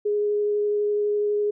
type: tone with vibrato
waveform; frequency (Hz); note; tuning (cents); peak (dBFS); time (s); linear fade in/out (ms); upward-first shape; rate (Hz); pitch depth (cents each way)
sine; 415.3; G#4; 0; -20; 0.05-1.51; 10; triangle; 12; 9
effects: none